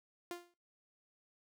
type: tone with exponential decay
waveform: sawtooth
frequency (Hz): 349.2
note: F4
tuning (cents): 0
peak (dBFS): -34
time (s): 0.31-0.54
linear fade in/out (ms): 1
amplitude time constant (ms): 50
effects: noise-tail reverb RT60 0.4 s tail -25 dB re dry